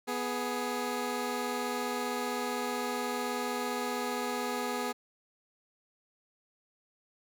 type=tone pair together; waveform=15% pulse; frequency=246.5 / 417.3 Hz; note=B3 / G#4; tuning=-3 / +8 cents; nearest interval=major sixth; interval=911 cents; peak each=-28 dBFS; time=0.07-4.93 s; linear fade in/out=20 ms; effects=none